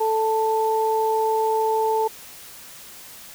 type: tone pair together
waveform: sine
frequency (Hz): 440 / 883.3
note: A4 / A5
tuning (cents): 0 / +6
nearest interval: octave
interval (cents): 1206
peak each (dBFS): -21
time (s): 0-2.08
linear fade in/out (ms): 10
effects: white hiss -42 dBFS RMS until 3.34 s